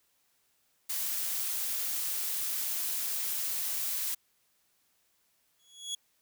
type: noise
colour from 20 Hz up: blue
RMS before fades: -33 dBFS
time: 0.89-4.15 s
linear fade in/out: 10 ms
type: tone with exponential growth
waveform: 25% pulse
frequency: 3352 Hz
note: G#7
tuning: 15 cents sharp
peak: -27 dBFS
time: 5.59-5.95 s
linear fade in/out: 5 ms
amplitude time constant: 78 ms
effects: white hiss -72 dBFS RMS until 6.21 s